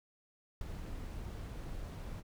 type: noise with ADSR envelope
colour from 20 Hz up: brown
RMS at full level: -36 dBFS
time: 0.61-2.23 s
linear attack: 3 ms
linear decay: 8 ms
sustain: -7 dB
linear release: 40 ms
effects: none